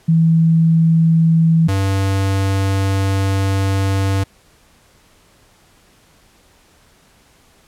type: tone pair in turn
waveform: sine / square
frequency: 163.4 / 97.16 Hz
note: E3 / G2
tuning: -15 / -15 cents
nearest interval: major sixth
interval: 900 cents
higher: first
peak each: -9 / -15 dBFS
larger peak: first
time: 0.08-1.68 / 1.68-4.24 s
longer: second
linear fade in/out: 10 ms
effects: pink hiss -52 dBFS RMS until 7.67 s + low-pass 12000 Hz 12 dB/octave